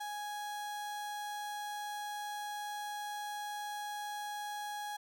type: tone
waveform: 35% pulse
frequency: 830.6 Hz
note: G#5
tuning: in tune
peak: -37 dBFS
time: 0-4.97 s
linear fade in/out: 10 ms
effects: none